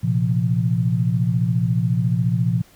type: chord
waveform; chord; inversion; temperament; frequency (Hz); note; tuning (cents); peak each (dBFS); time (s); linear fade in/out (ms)
sine; Bb suspended second; none; equal with one note detuned; 116.54 / 130.81 / 171.91; Bb2 / C3 / F3; 0 / 0 / -27; -20 / -22 / -21; 0.03-2.62; 10
effects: pink hiss -52 dBFS RMS until 2.75 s